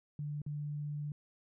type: tone with dropouts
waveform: sine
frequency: 147.4 Hz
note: D3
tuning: 7 cents sharp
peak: -36 dBFS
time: 0.19-1.12 s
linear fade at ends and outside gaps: 2 ms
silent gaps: 0.418-0.463 s
effects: none